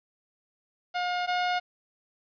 sawtooth tone pair in turn, 715 / 718.5 Hz, F5 / F5, +41 / +49 cents, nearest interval unison, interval 8 cents, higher second, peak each -23 / -21 dBFS, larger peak second, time 0.94-1.27 / 1.27-1.6 s, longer neither, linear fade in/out 20 ms, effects resampled to 11025 Hz + 9-bit

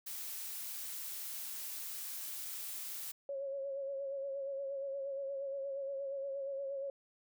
blue noise, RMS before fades -43 dBFS, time 0.06-3.12 s, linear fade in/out 10 ms
sine tone with vibrato, 550 Hz, C#5, 14 cents flat, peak -37 dBFS, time 3.29-6.9 s, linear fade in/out 2 ms, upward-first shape sine, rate 8.5 Hz, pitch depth 38 cents each way
effects none

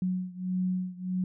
sine beating tone pair, 183.1 / 184.7 Hz, F#3 / F#3, -18 / -3 cents, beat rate 1.6 Hz, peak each -30 / -32 dBFS, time 0.02-1.24 s, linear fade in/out 2 ms, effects none

